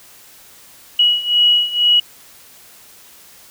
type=beating tone pair; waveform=sine; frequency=2914 / 2916.1 Hz; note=F#7 / F#7; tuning=-27 / -26 cents; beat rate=2.1 Hz; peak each=-16 / -13 dBFS; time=0.99-2 s; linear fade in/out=5 ms; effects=white hiss -44 dBFS RMS until 3.5 s